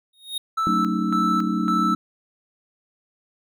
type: tone with exponential growth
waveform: square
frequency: 3729 Hz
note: A#7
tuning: in tune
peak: -23 dBFS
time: 0.13-0.38 s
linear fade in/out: 5 ms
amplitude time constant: 53 ms
type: tone with tremolo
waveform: triangle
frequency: 1318.5 Hz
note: E6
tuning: in tune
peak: -18 dBFS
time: 0.57-1.95 s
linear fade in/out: 10 ms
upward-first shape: square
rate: 1.8 Hz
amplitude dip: 70%
type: chord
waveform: sine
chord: D# half-diminished seventh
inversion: first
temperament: just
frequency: 186.68 / 224 / 280 / 311.1 Hz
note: F#3 / A3 / C#4 / D#4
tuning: +16 / +31 / +18 / 0 cents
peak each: -25 / -25 / -30 / -26 dBFS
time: 0.67-1.95 s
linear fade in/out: 0 ms
effects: none